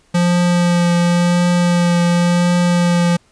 square tone with vibrato, 174.61 Hz, F3, in tune, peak -12 dBFS, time 0.14-3.17 s, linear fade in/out 10 ms, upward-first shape triangle, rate 0.93 Hz, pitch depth 15 cents each way, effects pink hiss -55 dBFS RMS until 3.31 s + resampled to 22050 Hz

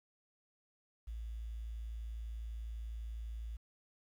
sine tone with quantisation, 56 Hz, A1, 31 cents sharp, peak -40 dBFS, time 1.07-3.57 s, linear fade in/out 10 ms, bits 11, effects none

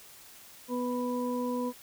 harmonic tone, 246.9 Hz, B3, in tune, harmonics 1 / 2 / 4, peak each -31 / -34 / -37 dBFS, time 0.68-1.73 s, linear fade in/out 50 ms, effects white hiss -52 dBFS RMS until 1.82 s

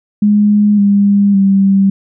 sine tone with pitch steps, 207.7 / 201.4 / 195.36 Hz, G#3 / G3 / G3, 0 / +47 / -6 cents, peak -6 dBFS, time 0.22-1.9 s, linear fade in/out 5 ms, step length 560 ms, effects none

